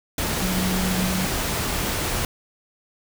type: tone in noise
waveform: sine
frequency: 185 Hz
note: F#3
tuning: in tune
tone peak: -23 dBFS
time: 0.42-1.25 s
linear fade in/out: 2 ms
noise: pink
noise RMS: -25 dBFS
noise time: 0.18-2.25 s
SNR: -1 dB
effects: none